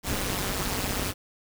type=noise with amplitude modulation; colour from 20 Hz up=pink; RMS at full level=-25 dBFS; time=0.03-1.14 s; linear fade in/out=50 ms; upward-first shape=sine; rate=196 Hz; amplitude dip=95%; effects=none